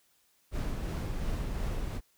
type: noise with tremolo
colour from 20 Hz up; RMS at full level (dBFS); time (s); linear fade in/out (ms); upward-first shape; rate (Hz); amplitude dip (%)
brown; -32; 0.51-2.01; 50; sine; 2.8; 25
effects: white hiss -69 dBFS RMS until 2.17 s